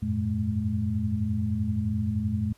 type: tone cluster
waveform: sine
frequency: 89.1 / 99.8 / 112.3 / 212.7 Hz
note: F2 / G2 / A2 / G#3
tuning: +35 / +32 / +36 / +42 cents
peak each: -30 / -34 / -30 / -28 dBFS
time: 0.02-2.53 s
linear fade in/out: 10 ms
effects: pink hiss -61 dBFS RMS until 2.57 s + resampled to 32000 Hz